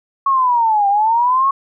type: linear two-way sweep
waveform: sine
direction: down then up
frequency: 1109 to 788 to 1109 Hz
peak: -11 dBFS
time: 0.26-1.51 s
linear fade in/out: 5 ms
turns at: 0.88 s
effects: none